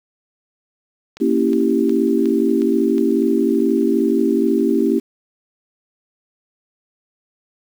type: click train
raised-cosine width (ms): 0.2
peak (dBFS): -19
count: 6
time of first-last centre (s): 1.17-2.982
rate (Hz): 2.76
type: chord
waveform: sine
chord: A# diminished seventh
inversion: none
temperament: equal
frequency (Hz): 233.1 / 277.2 / 329.6 / 392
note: A#3 / C#4 / E4 / G4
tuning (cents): 0 / 0 / 0 / 0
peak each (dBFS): -19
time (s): 1.2-5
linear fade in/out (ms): 20
effects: 7-bit